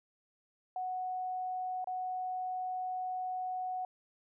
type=tone with dropouts; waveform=sine; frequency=739 Hz; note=F#5; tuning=2 cents flat; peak=-34 dBFS; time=0.76-3.85 s; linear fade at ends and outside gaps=2 ms; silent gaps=1.844-1.872 s; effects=none